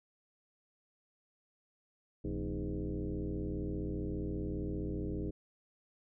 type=tone with frequency modulation; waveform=sine; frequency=123.5 Hz; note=B2; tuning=in tune; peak=-34 dBFS; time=2.24-5.31 s; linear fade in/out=10 ms; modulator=95 Hz; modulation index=3.2; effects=none